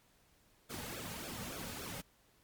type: noise with flanger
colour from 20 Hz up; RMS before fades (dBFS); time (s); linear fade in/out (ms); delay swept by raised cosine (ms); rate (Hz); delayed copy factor
pink; -44; 0.69-2.02; 20; 1 to 3; 3.5; -0.8
effects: pink hiss -69 dBFS RMS until 2.43 s + MP3 96 kbps